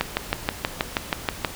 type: click train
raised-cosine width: 0.3 ms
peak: -4 dBFS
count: 10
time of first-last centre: 0.01-1.448 s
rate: 6.26 Hz
effects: pink hiss -37 dBFS RMS until 1.55 s